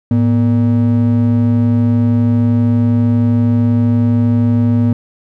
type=ring-modulated tone; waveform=triangle; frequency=174.61 Hz; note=F3; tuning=in tune; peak=-4 dBFS; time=0.11-4.93 s; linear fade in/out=2 ms; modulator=66.3 Hz; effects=none